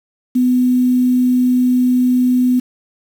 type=tone with quantisation; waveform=sine; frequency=250.4 Hz; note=B3; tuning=24 cents sharp; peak=-10 dBFS; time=0.35-2.6 s; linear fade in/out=10 ms; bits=6; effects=none